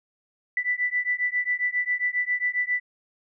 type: beating tone pair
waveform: sine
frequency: 1975.5 / 1982.9 Hz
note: B6 / B6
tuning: 0 / +6 cents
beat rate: 7.4 Hz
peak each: -26 dBFS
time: 0.57-2.8 s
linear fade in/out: 2 ms
effects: none